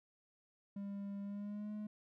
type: tone with pitch glide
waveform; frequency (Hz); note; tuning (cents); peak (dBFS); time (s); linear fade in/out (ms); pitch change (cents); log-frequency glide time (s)
triangle; 200 to 211; G3 to G#3; +35 to +28; -39; 0.76-1.87; 5; +93; 1.22-1.72
effects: none